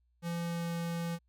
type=tone with pitch glide; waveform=square; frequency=170.2 to 169.12 Hz; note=F3 to E3; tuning=-44 to +45 cents; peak=-34 dBFS; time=0.22-1.19 s; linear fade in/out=50 ms; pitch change=-11 cents; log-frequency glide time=0.44-0.73 s; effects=added 60 Hz sine -69 dBFS peak until 1.28 s